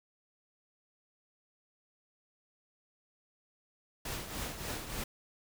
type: noise with tremolo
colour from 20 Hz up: pink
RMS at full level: -37 dBFS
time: 4.05-5.04 s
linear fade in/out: 5 ms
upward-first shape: triangle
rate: 3.4 Hz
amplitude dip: 65%
effects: none